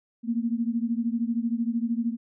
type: beating tone pair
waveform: sine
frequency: 228.1 / 241.1 Hz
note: A#3 / B3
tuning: -37 / -41 cents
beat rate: 13 Hz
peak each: -26 / -28 dBFS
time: 0.23-2.17 s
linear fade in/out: 50 ms
effects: none